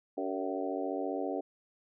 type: harmonic tone with a mistuned harmonic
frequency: 94.8 Hz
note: F#2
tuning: 43 cents sharp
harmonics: 3 / 4 / 5 / 6 / 7 / 8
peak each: -37 / -38 / -39 / -40 / -40 / -41 dBFS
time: 0.17-1.41 s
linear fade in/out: 10 ms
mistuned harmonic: 5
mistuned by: -50 cents
effects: none